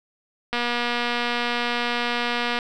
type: click train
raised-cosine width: 0.3 ms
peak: -9 dBFS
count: 495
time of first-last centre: 0.53-2.588 s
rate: 240 Hz
effects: none